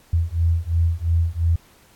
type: beating tone pair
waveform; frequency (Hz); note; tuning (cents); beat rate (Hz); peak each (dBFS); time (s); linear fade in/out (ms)
sine; 82.2 / 85.1; E2 / F2; -4 / -44; 2.9; -20; 0.13-1.56; 5
effects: pink hiss -54 dBFS RMS until 1.95 s + AAC 64 kbps